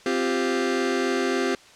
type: chord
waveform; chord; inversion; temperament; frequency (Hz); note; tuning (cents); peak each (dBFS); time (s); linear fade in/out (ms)
sawtooth; C suspended fourth; none; just; 261.6 / 348.8 / 392.4; C4 / F4 / G4; 0 / -2 / +2; -22 / -23 / -21; 0.06-1.55; 2
effects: white hiss -50 dBFS RMS until 1.75 s + low-pass 6000 Hz 12 dB/octave